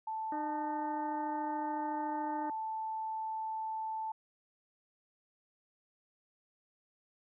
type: tone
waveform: sine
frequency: 880 Hz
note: A5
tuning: in tune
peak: -35 dBFS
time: 0.07-4.12 s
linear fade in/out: 5 ms
type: harmonic tone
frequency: 304.6 Hz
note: D#4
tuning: 37 cents flat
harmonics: 1 / 2 / 3 / 4 / 5 / 6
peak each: -39 / -45 / -49 / -51 / -53 / -55 dBFS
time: 0.32-2.5 s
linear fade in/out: 2 ms
effects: none